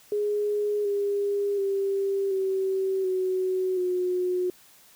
sine tone with pitch steps, 415.3 / 404.2 / 393.4 / 382.8 / 372.6 / 362.6 Hz, G#4 / G#4 / G4 / G4 / F#4 / F#4, 0 / -47 / +6 / -41 / +12 / -35 cents, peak -23 dBFS, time 0.12-4.5 s, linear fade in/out 2 ms, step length 730 ms, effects white hiss -55 dBFS RMS until 4.95 s

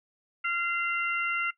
harmonic tone, 690 Hz, F5, 21 cents flat, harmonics 2 / 3 / 4, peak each -29 / -31 / -32 dBFS, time 0.44-1.51 s, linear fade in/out 10 ms, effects noise-tail reverb RT60 0.1 s tail -19 dB re dry

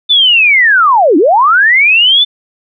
sine linear two-way sweep, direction down then up, 3564 to 274.7 to 3564 Hz, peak -4 dBFS, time 0.09-2.25 s, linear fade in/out 20 ms, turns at 1.17 s, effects none

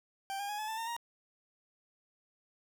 40% pulse tone with pitch steps, 784 / 807.9 / 832.5 / 857.9 / 884.1 / 911 / 938.8 Hz, G5 / G#5 / G#5 / A5 / A5 / A#5 / A#5, 0 / -48 / +4 / -44 / +8 / -40 / +12 cents, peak -35 dBFS, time 0.3-0.965 s, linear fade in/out 0 ms, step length 95 ms, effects none

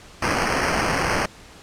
white noise with sample-and-hold, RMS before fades -22 dBFS, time 0.22-1.26 s, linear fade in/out 5 ms, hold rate 3675 Hz, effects pink hiss -45 dBFS RMS until 1.62 s + low-pass 8000 Hz 12 dB/octave

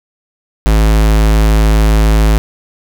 square tone, 53.6 Hz, A1, 45 cents flat, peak -7 dBFS, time 0.66-2.38 s, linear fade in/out 0 ms, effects none

